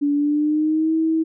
sine tone with pitch glide, 288.1 to 321.5 Hz, D4 to E4, -33 to -43 cents, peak -16 dBFS, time 0.01-1.24 s, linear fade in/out 20 ms, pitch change +190 cents, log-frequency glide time 0.14-0.94 s, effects none

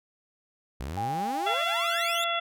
sawtooth exponential sweep, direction up, 58.27 to 3729 Hz, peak -29 dBFS, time 0.8-2.24 s, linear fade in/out 0 ms
sine tone, 805 Hz, G5, 46 cents sharp, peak -28 dBFS, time 0.97-1.54 s, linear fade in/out 5 ms
harmonic tone, 680 Hz, F5, 46 cents flat, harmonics 1 / 2 / 3 / 4 / 5, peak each -31 / -30 / -35 / -34 / -32 dBFS, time 1.46-2.4 s, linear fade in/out 10 ms
effects none

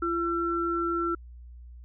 sine tone pair together, 340.4 / 1348 Hz, F4 / E6, -44 / +38 cents, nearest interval 2 octaves, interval 2382 cents, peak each -28 dBFS, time 0.02-1.15 s, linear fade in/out 5 ms, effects added 60 Hz sine -43 dBFS peak until 1.84 s

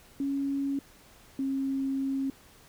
sine tone pair in turn, 277.2 / 270.2 Hz, C#4 / C#4, 0 / -44 cents, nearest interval unison, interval 44 cents, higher first, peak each -27 dBFS, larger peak neither, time 0.2-0.79 / 1.39-2.3 s, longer second, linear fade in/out 2 ms, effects pink hiss -56 dBFS RMS until 2.68 s

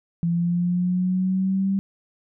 sine linear sweep, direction up, 168.7 to 196 Hz, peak -19 dBFS, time 0.23-1.79 s, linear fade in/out 0 ms, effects none

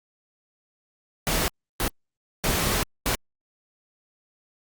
pink noise bursts at uneven times, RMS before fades -24 dBFS, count 4, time 1.27-1.48 / 1.8-1.88 / 2.44-2.83 / 3.06-3.15 s, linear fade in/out 0 ms, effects Opus 48 kbps

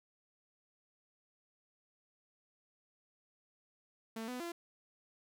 sawtooth tone with pitch steps, 224.3 / 249.7 / 341.9 Hz, A3 / B3 / F4, +34 / +19 / -37 cents, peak -36 dBFS, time 4.16-4.52 s, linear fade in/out 5 ms, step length 120 ms, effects none

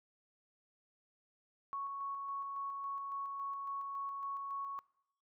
sine tone with tremolo, 1108.7 Hz, C#6, in tune, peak -37 dBFS, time 1.73-4.79 s, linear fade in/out 0 ms, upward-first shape square, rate 3.6 Hz, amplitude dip 25%, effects noise-tail reverb RT60 0.8 s tail -23 dB re dry

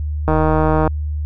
click train, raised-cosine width 1 ms, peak -3 dBFS, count 94, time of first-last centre 0.28-0.876 s, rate 156 Hz, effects added 75 Hz sine -19 dBFS peak until 1.25 s

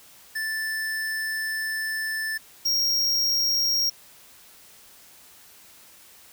square tone pair in turn, 1760 / 5588 Hz, A6 / F8, 0 / 0 cents, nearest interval octave + minor sixth, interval 2000 cents, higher second, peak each -27 / -21 dBFS, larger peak second, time 0.35-2.38 / 2.65-3.9 s, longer first, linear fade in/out 10 ms, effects white hiss -51 dBFS RMS until 6.32 s

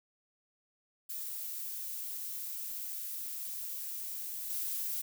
violet noise with level steps, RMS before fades -40 / -36 dBFS, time 1.09-5.02 s, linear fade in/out 10 ms, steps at 4.5 s, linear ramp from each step 2 ms, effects none

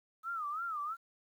sine tone with vibrato, 1270 Hz, D#6, 35 cents sharp, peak -35 dBFS, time 0.23-0.97 s, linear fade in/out 50 ms, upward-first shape sine, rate 3 Hz, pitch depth 160 cents each way, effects 11-bit

